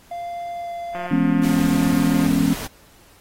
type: tone with pitch glide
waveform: triangle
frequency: 694 to 689.6 Hz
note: F5 to F5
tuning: -11 to -22 cents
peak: -25 dBFS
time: 0.11-1.07 s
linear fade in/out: 5 ms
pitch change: -11 cents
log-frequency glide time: 0.58-0.7 s
type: click train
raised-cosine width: 0.5 ms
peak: -18 dBFS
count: 235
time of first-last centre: 0.95-2.265 s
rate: 178 Hz
type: chord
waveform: sine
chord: C# minor seventh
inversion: first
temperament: just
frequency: 166.31 / 207.9 / 249.5 / 277.2 Hz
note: E3 / G#3 / B3 / C#4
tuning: +16 / +2 / +18 / 0 cents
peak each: -22 / -22 / -21 / -19 dBFS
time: 1.11-2.54 s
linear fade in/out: 5 ms
type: noise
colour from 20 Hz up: pink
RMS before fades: -31 dBFS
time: 1.43-2.67 s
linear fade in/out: 5 ms
effects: pink hiss -52 dBFS RMS until 3.2 s + AAC 48 kbps